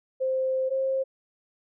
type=tone pair in turn; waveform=sine; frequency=523 / 532.1 Hz; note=C5 / C5; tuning=-1 / +29 cents; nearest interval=unison; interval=30 cents; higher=second; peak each=-23 dBFS; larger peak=neither; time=0.2-0.7 / 0.7-1.04 s; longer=first; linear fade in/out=20 ms; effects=none